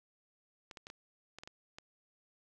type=clicks; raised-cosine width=0.2 ms; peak=-30 dBFS; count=8; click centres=0.712 / 0.772 / 0.869 / 0.901 / 1.386 / 1.435 / 1.475 / 1.785 s; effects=none